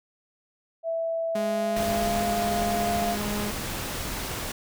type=tone with pitch glide; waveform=sine; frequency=659.3 to 694.1 Hz; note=E5 to F5; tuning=0 to -11 cents; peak=-25 dBFS; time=0.83-3.17 s; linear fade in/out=50 ms; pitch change=+89 cents; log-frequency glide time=1.37-2.24 s
type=tone; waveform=sawtooth; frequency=207.7 Hz; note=G#3; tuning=in tune; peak=-25 dBFS; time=1.35-3.51 s; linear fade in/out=5 ms
type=noise; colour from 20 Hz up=pink; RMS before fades=-32 dBFS; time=1.76-4.52 s; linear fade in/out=5 ms
effects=none